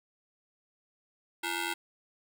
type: ring-modulated tone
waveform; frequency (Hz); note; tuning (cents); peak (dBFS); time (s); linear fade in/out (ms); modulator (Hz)
10% pulse; 592; D5; +14; -20; 1.43-1.74; 10; 251
effects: none